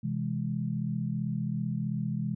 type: chord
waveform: sine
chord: C augmented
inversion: none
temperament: equal with one note detuned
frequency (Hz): 129.38 / 164.81 / 207.7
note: C3 / E3 / G#3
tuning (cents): -19 / 0 / 0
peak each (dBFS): -33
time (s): 0.03-2.35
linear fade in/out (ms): 10
effects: none